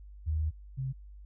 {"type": "tone pair in turn", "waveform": "sine", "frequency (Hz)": [77.78, 132.22], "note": ["D#2", "C3"], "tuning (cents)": [0, 19], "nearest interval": "major sixth", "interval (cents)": 919, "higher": "second", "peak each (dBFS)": [-27, -31], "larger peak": "first", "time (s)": [[0.26, 0.51], [0.77, 0.93]], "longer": "first", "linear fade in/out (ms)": 20, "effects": ["added 50 Hz sine -46 dBFS peak until 1.25 s"]}